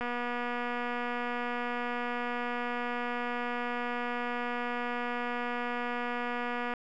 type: click train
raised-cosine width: 0.5 ms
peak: -20 dBFS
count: 1629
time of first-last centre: 0.01-6.737 s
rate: 242 Hz
effects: none